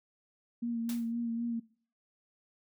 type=tone with vibrato; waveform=sine; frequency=233.1 Hz; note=A#3; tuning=in tune; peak=-31 dBFS; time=0.62-1.6 s; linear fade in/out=10 ms; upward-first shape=sine; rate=3.9 Hz; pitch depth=28 cents each way
type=noise with exponential decay; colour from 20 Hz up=white; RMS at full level=-40 dBFS; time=0.89-1.12 s; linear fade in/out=2 ms; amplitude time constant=48 ms
effects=noise-tail reverb RT60 0.5 s tail -23 dB re dry